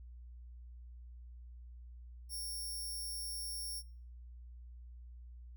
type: tone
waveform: 5% pulse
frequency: 5490 Hz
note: F8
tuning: 31 cents flat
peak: -34 dBFS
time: 2.29-3.83 s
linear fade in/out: 50 ms
effects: noise-tail reverb RT60 0.5 s tail -25 dB re dry + added 60 Hz sine -49 dBFS peak until 5.56 s